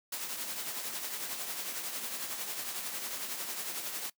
white noise with tremolo, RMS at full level -36 dBFS, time 0.12-4.1 s, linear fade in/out 5 ms, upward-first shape triangle, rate 11 Hz, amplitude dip 50%, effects noise-tail reverb RT60 0.1 s tail -21 dB re dry + high-pass 200 Hz 12 dB/octave

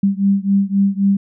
sine beating tone pair, 196 / 199.8 Hz, G3 / G3, 0 / +33 cents, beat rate 3.8 Hz, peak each -15 / -16 dBFS, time 0.03-1.17 s, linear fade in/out 5 ms, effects none

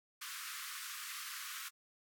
pink high-pass noise, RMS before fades -45 dBFS, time 0.21-1.69 s, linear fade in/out 10 ms, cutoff 1100 Hz, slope 96 dB/octave, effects AAC 64 kbps

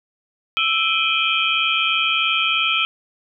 sine tone cluster, 1322 / 2397 / 2540 / 3056 / 3246 Hz, E6 / D7 / D#7 / G7 / G#7, +5 / +35 / +35 / -45 / -40 cents, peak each -23 dBFS, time 0.57-2.85 s, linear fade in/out 0 ms, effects none

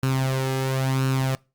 sawtooth tone with flanger, 132.4 Hz, C3, 21 cents sharp, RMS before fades -23 dBFS, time 0.03-1.35 s, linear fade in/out 0 ms, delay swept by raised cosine 0.72 to 2.42 ms, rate 0.97 Hz, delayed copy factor +0.6, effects noise-tail reverb RT60 0.3 s tail -25 dB re dry + Opus 48 kbps

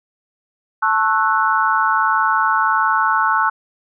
sine chord, F# minor seventh, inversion first, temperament equal with one note detuned, 880 / 1094.1 / 1318.5 / 1480 Hz, A5 / C#6 / E6 / F#6, 0 / -23 / 0 / 0 cents, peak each -19 dBFS, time 0.82-3.5 s, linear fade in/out 10 ms, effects none

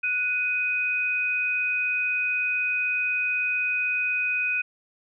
sine tone pair together, 1471.1 / 2502 Hz, F#6 / D#7, -10 / +9 cents, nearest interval major sixth, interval 919 cents, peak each -31 / -23 dBFS, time 0.03-4.62 s, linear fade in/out 10 ms, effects none

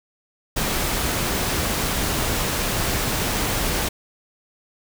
pink noise, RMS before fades -23 dBFS, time 0.56-3.89 s, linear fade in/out 10 ms, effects none

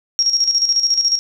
sine tone with tremolo, 5588 Hz, F8, in tune, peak -11 dBFS, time 0.19-1.19 s, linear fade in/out 0 ms, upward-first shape square, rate 14 Hz, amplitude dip 60%, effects none

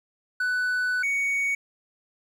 triangle tone pair in turn, 1492 / 2235 Hz, F#6 / C#7, +14 / +14 cents, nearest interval perfect fifth, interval 700 cents, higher second, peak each -21 dBFS, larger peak neither, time 0.4-1.03 / 1.03-1.55 s, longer first, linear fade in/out 5 ms, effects 10-bit

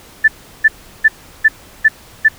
sine tone bursts, 1760 Hz, A6, in tune, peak -4 dBFS, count 6, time 0.24-2.286 s, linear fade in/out 10 ms, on 41 ms, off 360 ms, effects pink hiss -41 dBFS RMS until 2.38 s

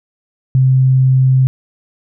sine tone, 130.81 Hz, C3, in tune, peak -7 dBFS, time 0.55-1.47 s, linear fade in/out 0 ms, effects none

